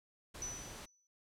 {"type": "noise", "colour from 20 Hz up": "pink", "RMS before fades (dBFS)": -49, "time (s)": [0.34, 0.86], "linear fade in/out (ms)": 10}
{"type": "tone with exponential decay", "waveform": "sine", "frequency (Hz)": 5970, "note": "F#8", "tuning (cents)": 15, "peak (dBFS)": -37, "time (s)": [0.42, 1.07], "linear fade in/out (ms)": 1, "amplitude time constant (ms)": 140}
{"effects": ["low-pass 11000 Hz 12 dB/octave"]}